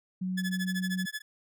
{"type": "tone", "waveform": "sine", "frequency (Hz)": 185, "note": "F#3", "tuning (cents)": 0, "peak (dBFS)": -29, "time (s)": [0.21, 1.06], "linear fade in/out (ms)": 10}
{"type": "tone with tremolo", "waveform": "sawtooth", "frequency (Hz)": 1715, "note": "A6", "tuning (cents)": -45, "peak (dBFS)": -28, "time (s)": [0.37, 1.22], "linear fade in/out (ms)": 10, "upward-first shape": "sine", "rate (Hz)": 13, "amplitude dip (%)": 100}
{"effects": []}